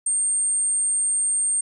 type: tone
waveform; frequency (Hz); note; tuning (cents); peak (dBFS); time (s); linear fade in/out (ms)
sine; 8650; C#9; -43; -19; 0.06-1.61; 5
effects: none